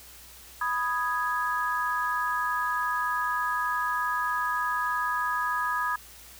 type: chord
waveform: sine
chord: G# minor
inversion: first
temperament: equal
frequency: 987.8 / 1244.5 / 1661.2 Hz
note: B5 / D#6 / G#6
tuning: 0 / 0 / 0 cents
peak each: -30 / -29 / -30 dBFS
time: 0.61-5.96 s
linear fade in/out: 5 ms
effects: added 60 Hz sine -55 dBFS peak until 6.39 s + white hiss -49 dBFS RMS until 6.39 s